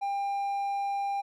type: tone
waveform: triangle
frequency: 798 Hz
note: G5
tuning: 31 cents sharp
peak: -26 dBFS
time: 0.01-1.22 s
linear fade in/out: 20 ms
effects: none